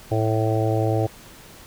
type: harmonic tone with a mistuned harmonic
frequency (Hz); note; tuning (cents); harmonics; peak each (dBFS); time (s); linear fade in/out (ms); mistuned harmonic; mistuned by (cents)
110; A2; 0; 1 / 3 / 4 / 5 / 6 / 7; -21 / -26 / -27 / -28 / -29 / -29; 0.11-1.07; 10; 1; +17
effects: pink hiss -45 dBFS RMS until 1.66 s